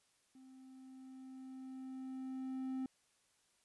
triangle tone with level ramp, 261.6 Hz, C4, in tune, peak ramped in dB -55 to -35 dBFS, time 0.35-2.86 s, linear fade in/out 2 ms, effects white hiss -75 dBFS RMS until 3.64 s + resampled to 24000 Hz

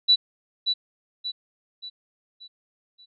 sine tone with echo, 3951 Hz, B7, in tune, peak -13 dBFS, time 0.08-0.16 s, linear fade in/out 20 ms, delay 580 ms, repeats 5, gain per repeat -7 dB, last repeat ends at 3.06 s, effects none

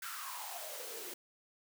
white noise with high-pass filter sweep, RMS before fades -44 dBFS, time 0.02-1.14 s, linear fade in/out 5 ms, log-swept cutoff 1500 to 330 Hz, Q 7.2, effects none

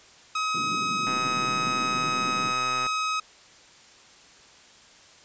sawtooth tone, 1270 Hz, D#6, 35 cents sharp, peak -21 dBFS, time 0.35-3.2 s, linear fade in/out 5 ms
pink band-pass noise, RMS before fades -37 dBFS, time 0.54-2.52 s, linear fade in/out 10 ms, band 160 to 340 Hz, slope 24 dB/octave
click train, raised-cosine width 0.5 ms, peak -20 dBFS, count 229, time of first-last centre 1.07-2.865 s, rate 127 Hz
effects white hiss -52 dBFS RMS until 5.24 s + resampled to 16000 Hz

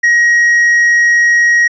sine tone with tanh clipping, 1892 Hz, A#6, 25 cents sharp, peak -7 dBFS, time 0.03-1.68 s, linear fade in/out 10 ms, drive 3 dB, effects resampled to 16000 Hz

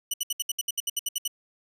15% pulse tone bursts, 2960 Hz, F#7, in tune, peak -18 dBFS, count 13, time 0.11-1.278 s, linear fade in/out 5 ms, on 28 ms, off 67 ms, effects none

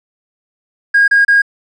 triangle tone bursts, 1631 Hz, G#6, 32 cents flat, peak -3 dBFS, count 3, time 0.94-1.42 s, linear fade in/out 10 ms, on 140 ms, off 30 ms, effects tanh soft clip ceiling -3 dBFS + resampled to 22050 Hz

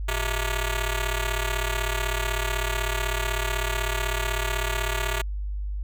5% pulse ring-modulated tone, 260 Hz, C4, 11 cents flat, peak -12 dBFS, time 0.08-5.22 s, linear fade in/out 5 ms, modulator 148 Hz, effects added 50 Hz sine -27 dBFS peak until 5.83 s

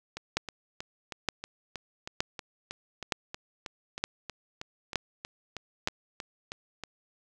two click trains, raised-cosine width 0.2 ms, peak -9 / -20 dBFS, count 7 / 22, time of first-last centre 0.37-5.875 / 0.17-6.837 s, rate 1.09 / 3.15 Hz, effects none

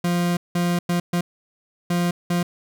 40% pulse tone bursts at uneven times, 174.61 Hz, F3, in tune, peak -18 dBFS, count 6, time 0.04-0.37 / 0.55-0.79 / 0.89-1 / 1.13-1.21 / 1.9-2.11 / 2.3-2.43 s, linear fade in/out 5 ms, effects none

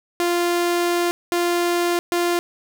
sawtooth tone bursts at uneven times, 347.9 Hz, F4, 7 cents flat, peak -14 dBFS, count 3, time 0.2-1.11 / 1.32-1.99 / 2.12-2.39 s, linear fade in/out 0 ms, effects none

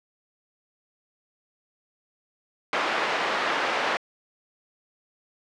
white band-pass noise, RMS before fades -26 dBFS, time 2.73-3.97 s, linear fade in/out 0 ms, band 390 to 1800 Hz, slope 12 dB/octave, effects low-pass 6000 Hz 12 dB/octave

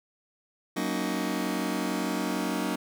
sawtooth chord, D# minor seventh, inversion first, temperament just, 186.68 / 233.3 / 280 / 311.1 Hz, F#3 / A#3 / C#4 / D#4, +16 / +2 / +18 / 0 cents, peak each -29 dBFS, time 0.76-2.76 s, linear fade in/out 10 ms, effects none

